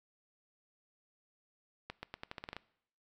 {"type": "accelerating click train", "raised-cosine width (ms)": 0.3, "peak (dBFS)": -25, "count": 10, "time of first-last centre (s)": [1.9, 2.566], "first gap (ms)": 130, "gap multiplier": 0.85, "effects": ["noise-tail reverb RT60 0.7 s tail -21 dB re dry"]}